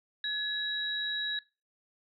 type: tone pair together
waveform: sine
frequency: 1694 / 3866 Hz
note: G#6 / B7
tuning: +34 / -38 cents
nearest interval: octave + major second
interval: 1428 cents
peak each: -35 / -32 dBFS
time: 0.24-1.39 s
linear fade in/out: 2 ms
effects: noise-tail reverb RT60 0.3 s tail -21 dB re dry